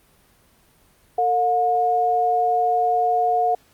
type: tone pair together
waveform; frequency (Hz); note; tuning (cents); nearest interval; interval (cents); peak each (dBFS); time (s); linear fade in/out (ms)
sine; 452.9 / 719; A#4 / F#5; -50 / -50; minor sixth; 800; -24 / -17; 1.18-3.55; 5
effects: pink hiss -57 dBFS RMS until 3.73 s + Opus 32 kbps